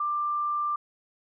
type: tone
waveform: sine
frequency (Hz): 1185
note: D6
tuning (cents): +15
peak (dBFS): -25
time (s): 0-0.76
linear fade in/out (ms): 5
effects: none